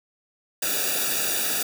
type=noise with comb filter; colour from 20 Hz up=white; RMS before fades=-25 dBFS; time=0.62-1.63 s; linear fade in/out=5 ms; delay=0.95 ms; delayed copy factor=-0.95; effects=none

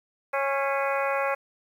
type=harmonic tone with a mistuned harmonic; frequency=275.3 Hz; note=C#4; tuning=12 cents flat; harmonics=2 / 3 / 4 / 5 / 6 / 7 / 8 / 9; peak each=-27 / -31 / -31 / -33 / -35 / -37 / -38 / -36 dBFS; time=0.33-1.35 s; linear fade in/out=10 ms; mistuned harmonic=7; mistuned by=+60 cents; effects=9-bit

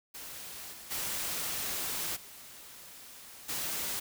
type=noise with level steps; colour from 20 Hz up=white; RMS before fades=-44 / -48 / -35 / -50 / -35 dBFS; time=0.14-4 s; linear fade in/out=10 ms; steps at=0.72 / 0.9 / 2.15 / 3.48 s; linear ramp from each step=20 ms; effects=none

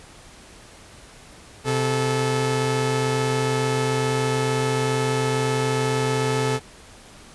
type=tone pair together; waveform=sawtooth; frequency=129.15 / 434.4 Hz; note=C3 / A4; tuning=-22 / -22 cents; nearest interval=octave + major sixth; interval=2100 cents; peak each=-19 dBFS; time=1.64-6.6 s; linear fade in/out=50 ms; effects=pink hiss -46 dBFS RMS until 7.34 s + resampled to 24000 Hz

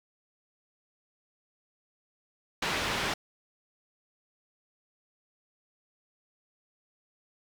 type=low-pass noise; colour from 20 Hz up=white; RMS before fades=-31 dBFS; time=2.62-3.14 s; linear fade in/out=5 ms; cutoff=2900 Hz; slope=12 dB/octave; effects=none

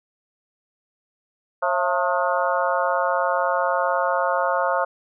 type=harmonic tone with a mistuned harmonic; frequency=179.6 Hz; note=F3; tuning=49 cents sharp; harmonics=3 / 4 / 5 / 6 / 7 / 8; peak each=-24 / -25 / -26 / -27 / -27 / -28 dBFS; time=1.62-4.85 s; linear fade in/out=10 ms; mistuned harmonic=4; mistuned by=-97 cents; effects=none

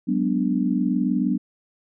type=chord; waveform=sine; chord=G# half-diminished seventh; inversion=third; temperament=equal with one note detuned; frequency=187.69 / 207.7 / 246.9 / 293.7 Hz; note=F#3 / G#3 / B3 / D4; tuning=+25 / 0 / 0 / 0 cents; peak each=-24 / -28 / -23 / -25 dBFS; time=0.07-1.38 s; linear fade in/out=20 ms; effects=none

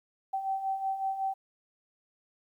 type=beating tone pair; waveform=sine; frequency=769 / 774.4 Hz; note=G5 / G5; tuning=-33 / -21 cents; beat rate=5.4 Hz; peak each=-37 / -30 dBFS; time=0.33-1.34 s; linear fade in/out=10 ms; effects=11-bit

